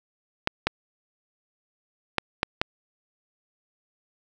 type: clicks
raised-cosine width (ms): 0.3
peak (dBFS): -5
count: 5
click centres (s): 0.474 / 0.67 / 2.183 / 2.431 / 2.615
effects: none